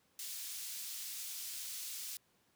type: high-pass noise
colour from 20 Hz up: pink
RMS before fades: -44 dBFS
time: 0.19-2.17 s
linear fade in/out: 2 ms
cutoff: 4600 Hz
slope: 12 dB/octave
effects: pink hiss -73 dBFS RMS until 2.55 s + high-pass 100 Hz 12 dB/octave